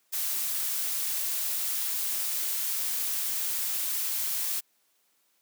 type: noise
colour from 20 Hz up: blue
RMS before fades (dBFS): -30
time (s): 0.12-4.61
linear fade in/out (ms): 20
effects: white hiss -70 dBFS RMS until 5.41 s + high-pass 200 Hz 12 dB/octave